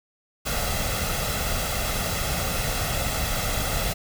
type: noise with comb filter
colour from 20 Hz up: pink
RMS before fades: -26 dBFS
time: 0.45-3.94 s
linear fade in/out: 20 ms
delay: 1.5 ms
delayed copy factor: +0.6
effects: none